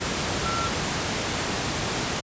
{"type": "tone in noise", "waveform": "sine", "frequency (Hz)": 1351, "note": "E6", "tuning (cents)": 42, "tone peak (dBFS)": -27, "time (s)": [0.44, 0.69], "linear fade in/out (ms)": 20, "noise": "pink", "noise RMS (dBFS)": -26, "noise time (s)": [0, 2.21], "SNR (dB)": -4, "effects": ["high-pass 80 Hz 12 dB/octave", "resampled to 16000 Hz"]}